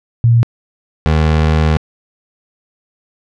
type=tone pair in turn; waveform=sine / 25% pulse; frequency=117.1 / 78.15 Hz; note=A#2 / D#2; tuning=+8 / +8 cents; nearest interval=perfect fifth; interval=700 cents; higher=first; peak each=-6 dBFS; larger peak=neither; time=0.24-0.43 / 1.06-1.77 s; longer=second; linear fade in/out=0 ms; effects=low-pass 4000 Hz 12 dB/octave